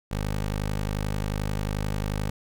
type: tone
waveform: 15% pulse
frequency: 51.3 Hz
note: G#1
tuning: 21 cents flat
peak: -20 dBFS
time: 0.11-2.3 s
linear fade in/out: 5 ms
effects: none